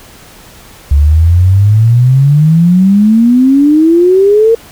sine exponential sweep, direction up, 69.3 to 463.2 Hz, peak -3 dBFS, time 0.91-4.55 s, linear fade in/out 5 ms, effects pink hiss -36 dBFS RMS until 4.71 s

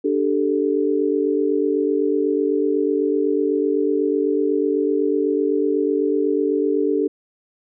sine chord, D suspended fourth, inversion none, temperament equal, 293.7 / 392 / 440 Hz, D4 / G4 / A4, 0 / 0 / 0 cents, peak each -21 dBFS, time 0.04-7.08 s, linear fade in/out 10 ms, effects none

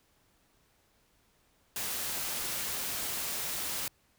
white noise, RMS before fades -35 dBFS, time 1.76-3.88 s, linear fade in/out 2 ms, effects pink hiss -69 dBFS RMS until 4.18 s

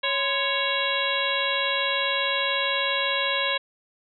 harmonic tone with a mistuned harmonic, 554.4 Hz, C#5, in tune, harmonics 1 / 2 / 3 / 4 / 5 / 6 / 7, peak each -30 / -30 / -30 / -30 / -30 / -30 / -30 dBFS, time 0.03-3.58 s, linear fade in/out 10 ms, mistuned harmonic 2, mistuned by -130 cents, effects none

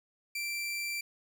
sawtooth tone, 2349 Hz, D7, in tune, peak -30 dBFS, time 0.35-1.01 s, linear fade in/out 5 ms, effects none

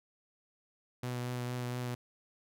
sawtooth tone with vibrato, 123.47 Hz, B2, in tune, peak -31 dBFS, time 1.03-1.95 s, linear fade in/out 5 ms, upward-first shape triangle, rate 4.3 Hz, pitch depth 17 cents each way, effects none

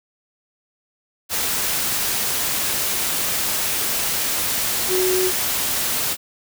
sine tone in noise, 370 Hz, F#4, in tune, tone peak -18 dBFS, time 4.88-5.32 s, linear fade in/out 50 ms, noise white, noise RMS -22 dBFS, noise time 1.29-6.17 s, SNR +1 dB, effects none

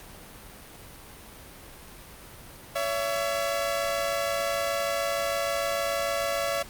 sawtooth tone pair together, 563.4 / 670 Hz, C#5 / E5, +28 / +28 cents, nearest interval minor third, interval 300 cents, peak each -25 dBFS, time 2.75-6.63 s, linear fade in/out 10 ms, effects pink hiss -46 dBFS RMS until 6.69 s + Opus 48 kbps

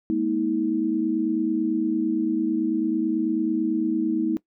sine tone cluster, 209.7 / 238.7 / 319.2 Hz, G#3 / A#3 / D#4, +17 / +41 / +44 cents, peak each -29 / -27 / -22 dBFS, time 0.1-4.37 s, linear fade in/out 0 ms, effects noise-tail reverb RT60 0.1 s tail -19 dB re dry

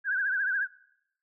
sine tone with vibrato, 1568 Hz, G6, in tune, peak -25 dBFS, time 0.04-0.68 s, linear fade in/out 50 ms, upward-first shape triangle, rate 14 Hz, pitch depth 120 cents each way, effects noise-tail reverb RT60 0.8 s tail -22 dB re dry

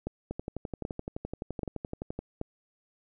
two click trains, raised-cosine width 2 ms, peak -21 / -19 dBFS, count 23 / 4, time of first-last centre 0.31-2.19 / 0.07-2.414 s, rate 11.7 / 1.28 Hz, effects none

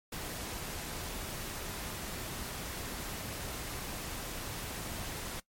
pink noise, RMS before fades -40 dBFS, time 0.12-5.4 s, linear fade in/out 5 ms, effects noise-tail reverb RT60 0.1 s tail -20 dB re dry + MP3 64 kbps

